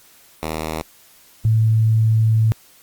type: tone pair in turn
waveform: 5% pulse / sine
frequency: 78.9 / 110.97 Hz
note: D#2 / A2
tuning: +25 / +15 cents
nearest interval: tritone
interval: 590 cents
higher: second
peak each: -12 dBFS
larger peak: neither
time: 0.43-0.82 / 1.45-2.52 s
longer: second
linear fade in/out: 0 ms
effects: white hiss -50 dBFS RMS until 2.82 s + Opus 48 kbps